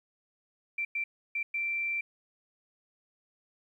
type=tone bursts at uneven times; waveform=sine; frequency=2349 Hz; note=D7; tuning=in tune; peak=-29 dBFS; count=4; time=0.78-0.85 / 0.95-1.04 / 1.35-1.43 / 1.54-2.01 s; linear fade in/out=5 ms; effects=11-bit